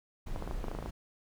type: noise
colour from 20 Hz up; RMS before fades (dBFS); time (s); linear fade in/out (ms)
brown; -38; 0.26-0.91; 10
type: clicks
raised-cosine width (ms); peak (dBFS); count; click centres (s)
1; -25; 11; 0.361 / 0.424 / 0.476 / 0.511 / 0.642 / 0.683 / 0.715 / 0.75 / 0.788 / 0.826 / 0.86
effects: none